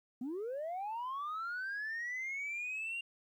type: linear sweep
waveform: sine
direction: up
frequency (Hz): 233.1 to 2794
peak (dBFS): -35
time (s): 0.21-3.01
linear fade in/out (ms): 5
effects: tanh soft clip ceiling -35 dBFS + 12-bit